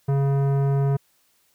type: tone with tanh clipping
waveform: sine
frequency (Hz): 138.59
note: C#3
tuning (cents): 0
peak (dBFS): -20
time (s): 0.08-0.97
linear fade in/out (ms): 10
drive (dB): 15
effects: white hiss -64 dBFS RMS until 1.54 s